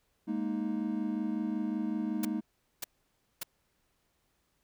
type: chord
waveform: triangle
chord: Ab suspended second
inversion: none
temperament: equal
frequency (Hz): 207.7 / 233.1 / 311.1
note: Ab3 / Bb3 / Eb4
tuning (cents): 0 / 0 / 0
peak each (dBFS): -33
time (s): 0.27-2.41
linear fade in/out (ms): 20
type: noise bursts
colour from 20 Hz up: white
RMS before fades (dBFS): -36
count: 3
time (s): 2.23-3.433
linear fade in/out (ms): 5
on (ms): 21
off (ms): 570
effects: pink hiss -75 dBFS RMS until 4.63 s